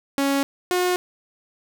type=tone pair in turn; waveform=sawtooth; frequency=277.2 / 360.8 Hz; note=C#4 / F#4; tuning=0 / -44 cents; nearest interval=perfect fourth; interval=456 cents; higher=second; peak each=-15 dBFS; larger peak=neither; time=0.18-0.43 / 0.71-0.96 s; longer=neither; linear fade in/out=0 ms; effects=none